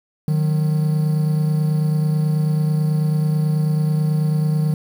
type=tone pair together; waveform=triangle; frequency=152.9 / 182.08 Hz; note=D#3 / F#3; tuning=-30 / -28 cents; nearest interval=minor third; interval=302 cents; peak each=-14 / -23 dBFS; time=0.28-4.74 s; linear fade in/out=2 ms; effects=7-bit